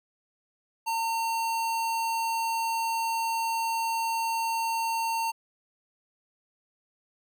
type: tone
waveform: square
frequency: 910 Hz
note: A#5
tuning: 42 cents flat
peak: -27 dBFS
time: 0.86-5.32 s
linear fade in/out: 20 ms
effects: none